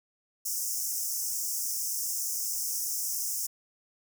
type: high-pass noise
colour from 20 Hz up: pink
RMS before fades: -32 dBFS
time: 0.45-3.47 s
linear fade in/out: 10 ms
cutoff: 5300 Hz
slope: 96 dB/octave
effects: none